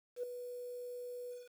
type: tone with ADSR envelope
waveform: sine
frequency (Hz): 490.7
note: B4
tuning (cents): -11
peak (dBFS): -33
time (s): 0.16-1.5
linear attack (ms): 73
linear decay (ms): 3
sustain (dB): -9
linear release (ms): 190
effects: tanh soft clip ceiling -29 dBFS + 10-bit